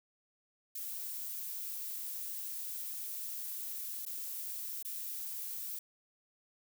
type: noise with dropouts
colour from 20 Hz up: violet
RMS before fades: -41 dBFS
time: 0.75-5.79 s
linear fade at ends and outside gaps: 5 ms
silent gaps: 4.053-4.063 / 4.827-4.848 s
effects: none